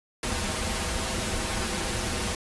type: noise with comb filter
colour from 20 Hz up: pink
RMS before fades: -29 dBFS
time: 0.23-2.35 s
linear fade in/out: 2 ms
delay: 7 ms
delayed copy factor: -0.65
effects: resampled to 24000 Hz